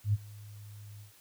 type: tone with ADSR envelope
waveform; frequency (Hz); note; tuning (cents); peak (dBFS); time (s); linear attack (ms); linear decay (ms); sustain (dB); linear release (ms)
sine; 103.83; G#2; 0; -22; 0.04-1.13; 95; 32; -23; 130
effects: white hiss -60 dBFS RMS until 1.2 s